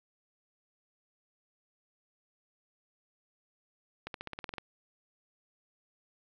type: accelerating click train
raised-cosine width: 0.3 ms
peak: -22 dBFS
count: 10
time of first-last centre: 4.07-4.582 s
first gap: 72 ms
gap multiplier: 0.94
effects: low-pass 5000 Hz 12 dB/octave + 10-bit